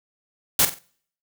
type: noise with echo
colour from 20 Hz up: white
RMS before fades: -17 dBFS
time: 0.59-0.65 s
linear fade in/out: 2 ms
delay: 46 ms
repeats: 3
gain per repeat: -10 dB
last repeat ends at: 0.788 s
effects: noise-tail reverb RT60 0.6 s tail -26 dB re dry